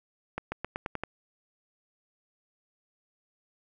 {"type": "accelerating click train", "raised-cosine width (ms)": 0.5, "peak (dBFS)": -17, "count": 7, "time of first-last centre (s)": [0.38, 1.036], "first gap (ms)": 140, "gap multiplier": 0.9, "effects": []}